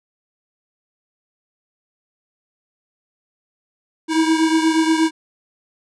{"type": "beating tone pair", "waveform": "square", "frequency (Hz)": [319, 327.4], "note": ["D#4", "E4"], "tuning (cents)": [43, -12], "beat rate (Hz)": 8.4, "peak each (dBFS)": [-16, -21], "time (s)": [4.08, 5.11], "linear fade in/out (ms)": 50, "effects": ["resampled to 22050 Hz"]}